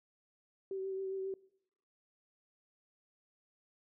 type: tone with vibrato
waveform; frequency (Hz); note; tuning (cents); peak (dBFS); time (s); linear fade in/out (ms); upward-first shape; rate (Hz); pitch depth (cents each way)
sine; 383.8; G4; -37; -36; 0.71-1.34; 2; triangle; 7.4; 23
effects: noise-tail reverb RT60 0.8 s tail -22 dB re dry